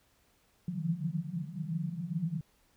pink band-pass noise, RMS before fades -35 dBFS, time 0.68-2.41 s, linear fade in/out 2 ms, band 150 to 180 Hz, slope 96 dB/octave, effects pink hiss -69 dBFS RMS until 2.76 s

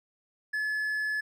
triangle tone, 1716 Hz, A6, 44 cents flat, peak -26 dBFS, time 0.53-1.21 s, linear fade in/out 10 ms, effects none

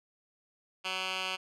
10% pulse tone with band-pass filter, 187.4 Hz, F#3, 22 cents sharp, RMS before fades -35 dBFS, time 0.84-1.37 s, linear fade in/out 20 ms, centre 2800 Hz, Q 1.6, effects none

